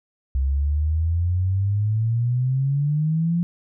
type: exponential sweep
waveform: sine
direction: up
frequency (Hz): 65.41 to 174.61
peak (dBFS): -18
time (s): 0.35-3.43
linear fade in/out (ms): 0
effects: none